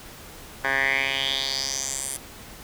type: tone with band-pass filter sweep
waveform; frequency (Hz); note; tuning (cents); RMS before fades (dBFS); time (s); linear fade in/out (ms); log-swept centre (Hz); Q
10% pulse; 135.5; C#3; -39; -26; 0.64-2.17; 5; 1500 to 9900; 4.4
effects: pink hiss -43 dBFS RMS until 2.63 s